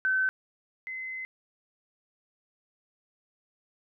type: tone pair in turn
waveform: sine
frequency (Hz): 1529 / 2050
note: G6 / C7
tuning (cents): -44 / -36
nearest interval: perfect fourth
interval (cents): 508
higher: second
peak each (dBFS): -23 / -34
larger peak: first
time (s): 0.05-0.29 / 0.87-1.25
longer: second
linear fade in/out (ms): 0
effects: none